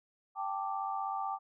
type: chord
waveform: sine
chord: G suspended second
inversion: none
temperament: equal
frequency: 784 / 880 / 1174.7 Hz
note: G5 / A5 / D6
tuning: 0 / 0 / 0 cents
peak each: -36 / -39 / -38 dBFS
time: 0.35-1.39 s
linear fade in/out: 50 ms
effects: none